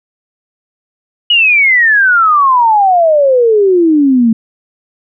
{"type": "exponential sweep", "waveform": "sine", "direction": "down", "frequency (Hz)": [2938, 220], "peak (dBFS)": -5, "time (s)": [1.3, 4.33], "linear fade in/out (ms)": 5, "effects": []}